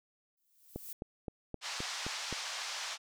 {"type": "noise with exponential growth", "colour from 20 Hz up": "violet", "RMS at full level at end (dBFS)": -42, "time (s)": [0.37, 0.93], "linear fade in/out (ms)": 5, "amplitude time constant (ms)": 120}
{"type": "click train", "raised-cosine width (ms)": 2, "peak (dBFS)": -25, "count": 7, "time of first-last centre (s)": [0.76, 2.327], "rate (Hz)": 3.83}
{"type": "band-pass noise", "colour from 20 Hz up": "white", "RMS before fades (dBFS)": -40, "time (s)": [1.61, 2.98], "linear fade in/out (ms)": 50, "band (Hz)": [680, 6200], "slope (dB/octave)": 24}
{"effects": []}